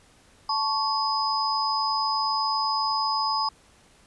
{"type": "tone cluster", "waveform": "sine", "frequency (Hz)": [879, 1107, 5000], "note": ["A5", "C#6", "D#8"], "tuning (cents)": [-2, -3, 8], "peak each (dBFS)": -27, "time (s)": [0.49, 3.49], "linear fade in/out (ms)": 5, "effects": ["pink hiss -57 dBFS RMS until 4.06 s", "resampled to 24000 Hz"]}